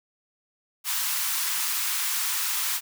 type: high-pass noise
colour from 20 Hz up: white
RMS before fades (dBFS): -27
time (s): 0.84-2.81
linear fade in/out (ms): 50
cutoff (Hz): 890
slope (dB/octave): 48
effects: none